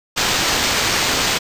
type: noise with sample-and-hold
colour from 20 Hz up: white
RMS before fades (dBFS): -18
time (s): 0.16-1.39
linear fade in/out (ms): 20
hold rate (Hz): 11025
effects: resampled to 32000 Hz